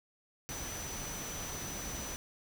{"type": "tone in noise", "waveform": "sine", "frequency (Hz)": 5990, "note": "F#8", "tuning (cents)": 20, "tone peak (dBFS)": -43, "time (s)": [0.49, 2.16], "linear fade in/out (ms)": 0, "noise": "pink", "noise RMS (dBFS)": -42, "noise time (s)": [0.49, 2.16], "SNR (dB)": -4, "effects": []}